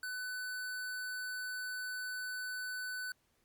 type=tone; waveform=square; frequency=1500 Hz; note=F#6; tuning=23 cents sharp; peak=-39 dBFS; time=0.03-3.12 s; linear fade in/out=2 ms; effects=pink hiss -75 dBFS RMS until 3.44 s + Opus 48 kbps